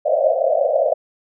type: band-pass noise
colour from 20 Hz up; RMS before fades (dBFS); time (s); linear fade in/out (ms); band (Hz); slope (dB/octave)
white; -17; 0.05-0.94; 10; 520 to 680; 96
effects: none